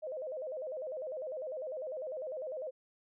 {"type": "tone with vibrato", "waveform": "sine", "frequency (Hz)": 568, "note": "C#5", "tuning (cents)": 42, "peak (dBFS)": -37, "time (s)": [0.02, 2.71], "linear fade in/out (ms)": 20, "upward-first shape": "square", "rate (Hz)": 10, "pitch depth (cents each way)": 160, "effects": []}